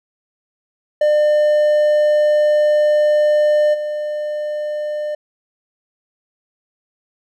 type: tone with level steps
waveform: triangle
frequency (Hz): 600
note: D5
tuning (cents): +37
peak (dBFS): -9 / -18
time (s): 1.01-5.15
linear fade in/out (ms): 5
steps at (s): 3.73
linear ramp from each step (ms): 20
effects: none